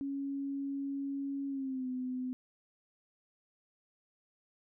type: tone with pitch glide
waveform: sine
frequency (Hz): 277.2 to 254.2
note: C#4 to C4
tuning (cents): 0 to -50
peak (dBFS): -34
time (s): 0.01-2.33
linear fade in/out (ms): 0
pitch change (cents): -150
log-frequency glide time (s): 1.48-1.88
effects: none